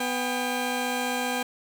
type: tone pair together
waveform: 15% pulse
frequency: 248.4 / 800.3 Hz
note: B3 / G5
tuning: +10 / +36 cents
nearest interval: octave + minor sixth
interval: 2026 cents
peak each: -22 / -23 dBFS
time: 0-1.43 s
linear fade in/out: 5 ms
effects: none